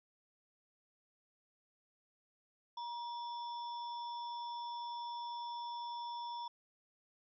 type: tone with sample-and-hold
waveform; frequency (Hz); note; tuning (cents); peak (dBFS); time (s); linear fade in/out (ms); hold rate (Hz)
sine; 951; A#5; +34; -40; 2.77-6.48; 5; 4410
effects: resampled to 16000 Hz